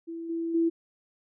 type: tone with level steps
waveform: sine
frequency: 332 Hz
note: E4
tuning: 12 cents sharp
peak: -34 / -28 / -21 dBFS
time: 0.07-0.7 s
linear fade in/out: 20 ms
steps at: 0.29 / 0.54 s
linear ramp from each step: 10 ms
effects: none